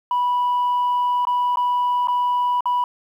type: tone with dropouts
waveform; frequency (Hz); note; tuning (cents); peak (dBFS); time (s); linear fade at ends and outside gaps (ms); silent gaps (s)
sine; 982; B5; -10; -15; 0.11-2.84; 2; 1.252-1.27 / 1.558-1.571 / 2.073-2.083 / 2.607-2.656
effects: tanh soft clip ceiling -15 dBFS + 9-bit